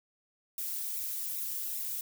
violet noise with flanger, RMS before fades -36 dBFS, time 0.58-2.01 s, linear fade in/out 2 ms, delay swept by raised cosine 0.64 to 3.34 ms, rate 2.5 Hz, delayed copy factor -0.95, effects none

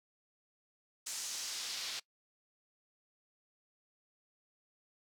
pink noise with band-pass filter sweep, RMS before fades -41 dBFS, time 1.06-2 s, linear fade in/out 10 ms, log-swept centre 7100 to 4000 Hz, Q 1.6, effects noise-tail reverb RT60 0.1 s tail -22 dB re dry

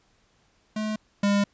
square tone pair in turn, 214.9 / 202 Hz, A3 / G#3, -41 / -48 cents, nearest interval minor second, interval 107 cents, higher first, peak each -27 / -20 dBFS, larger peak second, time 0.76-0.96 / 1.23-1.44 s, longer second, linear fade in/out 5 ms, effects pink hiss -65 dBFS RMS until 1.53 s + resampled to 16000 Hz

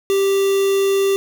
triangle tone with quantisation, 392.4 Hz, G4, 2 cents sharp, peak -12 dBFS, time 0.1-1.16 s, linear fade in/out 0 ms, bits 4, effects none

